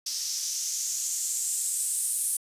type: noise with band-pass filter sweep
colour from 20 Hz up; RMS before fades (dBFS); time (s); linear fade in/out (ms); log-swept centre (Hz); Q
blue; -30; 0.06-2.37; 5; 5300 to 9500; 4
effects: resampled to 32000 Hz